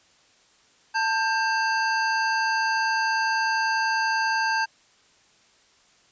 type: tone pair together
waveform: square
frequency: 891 / 1587.6 Hz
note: A5 / G6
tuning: +22 / +22 cents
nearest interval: minor seventh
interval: 1000 cents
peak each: -25 dBFS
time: 0.94-4.66 s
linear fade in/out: 20 ms
effects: white hiss -59 dBFS RMS until 6.11 s + resampled to 16000 Hz